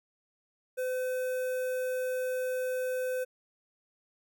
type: tone with notch filter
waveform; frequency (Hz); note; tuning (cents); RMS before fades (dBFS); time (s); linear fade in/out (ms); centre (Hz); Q
square; 510; C5; -44; -32; 0.77-3.25; 20; 4200; 0.54
effects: none